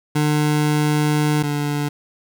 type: tone pair in turn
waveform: 25% pulse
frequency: 150 / 146.15 Hz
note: D3 / D3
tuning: +37 / -8 cents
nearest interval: unison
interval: 45 cents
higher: first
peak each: -12 / -16 dBFS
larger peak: first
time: 0.15-1.43 / 1.43-1.89 s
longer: first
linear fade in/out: 10 ms
effects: none